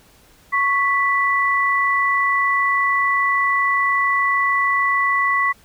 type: tone pair together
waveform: sine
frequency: 1108.7 / 1975.5 Hz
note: C#6 / B6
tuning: 0 / 0 cents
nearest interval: minor seventh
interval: 1000 cents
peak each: -18 / -18 dBFS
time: 0.52-5.53 s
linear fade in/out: 20 ms
effects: pink hiss -52 dBFS RMS until 5.64 s